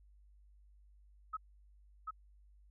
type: tone with echo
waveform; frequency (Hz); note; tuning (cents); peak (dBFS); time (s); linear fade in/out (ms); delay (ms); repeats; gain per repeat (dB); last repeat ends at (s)
sine; 1282; E6; -49; -36; 1.33-1.37; 10; 740; 1; -2; 2.11
effects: added 50 Hz sine -60 dBFS peak until 2.7 s